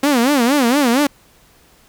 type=tone with vibrato; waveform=sawtooth; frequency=261.6 Hz; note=C4; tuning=in tune; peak=-8 dBFS; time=0.03-1.07 s; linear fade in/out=5 ms; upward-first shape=sine; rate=4.3 Hz; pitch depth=220 cents each way; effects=pink hiss -51 dBFS RMS until 1.88 s